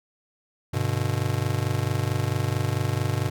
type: chord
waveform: square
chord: G major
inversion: none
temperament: just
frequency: 98 / 122.5 / 147 Hz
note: G2 / B2 / D3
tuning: 0 / -14 / +2 cents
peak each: -28 / -27 / -31 dBFS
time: 0.73-3.3 s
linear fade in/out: 10 ms
effects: none